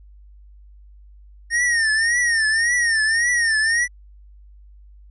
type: tone with vibrato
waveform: square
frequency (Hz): 1838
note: A#6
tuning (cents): -25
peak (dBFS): -17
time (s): 1.5-3.88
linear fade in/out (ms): 50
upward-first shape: triangle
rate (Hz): 1.8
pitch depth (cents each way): 120
effects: added 50 Hz sine -43 dBFS peak until 5.1 s + resampled to 24000 Hz